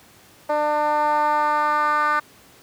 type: tone with band-pass filter sweep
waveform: 10% pulse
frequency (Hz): 299.2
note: D4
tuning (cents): +32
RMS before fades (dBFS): -20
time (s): 0.49-2.2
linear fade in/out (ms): 10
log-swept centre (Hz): 700 to 1300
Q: 3.1
effects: pink hiss -50 dBFS RMS until 2.62 s + high-pass 100 Hz 12 dB/octave